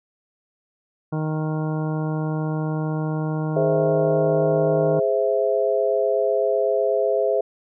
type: harmonic tone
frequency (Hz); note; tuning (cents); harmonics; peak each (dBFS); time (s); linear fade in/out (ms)
155.56; D#3; 0; 1 / 2 / 3 / 4 / 5 / 6 / 7 / 9; -23 / -29 / -33 / -35 / -37 / -39 / -40 / -42; 1.12-5; 10
type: chord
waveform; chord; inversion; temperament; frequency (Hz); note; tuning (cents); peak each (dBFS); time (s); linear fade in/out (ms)
sine; Ab augmented; none; equal; 415.3 / 523.3 / 659.3; Ab4 / C5 / E5; 0 / 0 / 0; -22; 3.56-7.41; 5
effects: none